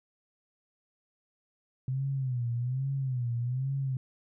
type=tone with vibrato; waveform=sine; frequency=127.5 Hz; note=C3; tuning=44 cents flat; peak=-28 dBFS; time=1.88-3.97 s; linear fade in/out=2 ms; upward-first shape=sine; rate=1.2 Hz; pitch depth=130 cents each way; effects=none